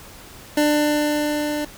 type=tone with level ramp; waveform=25% pulse; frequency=297.6 Hz; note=D4; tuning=23 cents sharp; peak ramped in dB=-11 to -19 dBFS; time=0.57-1.65 s; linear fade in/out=5 ms; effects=pink hiss -42 dBFS RMS until 1.77 s